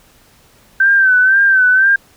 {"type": "tone with vibrato", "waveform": "sine", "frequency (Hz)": 1547, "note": "G6", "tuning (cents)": -23, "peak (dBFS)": -7, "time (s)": [0.8, 1.96], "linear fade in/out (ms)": 5, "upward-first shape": "sine", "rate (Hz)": 2, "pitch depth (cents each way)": 63, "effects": ["pink hiss -49 dBFS RMS until 2.16 s"]}